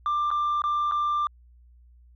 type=tone with dropouts; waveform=sine; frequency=1186 Hz; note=D6; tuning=17 cents sharp; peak=-20 dBFS; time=0.06-1.27 s; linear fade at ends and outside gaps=1 ms; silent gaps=0.305-0.313 / 0.619-0.639 / 0.913-0.92 s; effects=tanh soft clip ceiling -21 dBFS + added 60 Hz sine -51 dBFS peak until 2.15 s